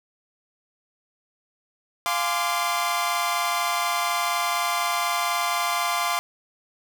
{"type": "chord", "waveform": "sawtooth", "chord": "D half-diminished seventh", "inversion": "first", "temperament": "equal with one note detuned", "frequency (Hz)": [698.5, 830.6, 1035.7, 1174.7], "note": ["F5", "Ab5", "C6", "D6"], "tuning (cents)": [0, 0, -18, 0], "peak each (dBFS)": [-24, -29, -23, -24], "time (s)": [2.06, 6.19], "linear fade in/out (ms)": 0, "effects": []}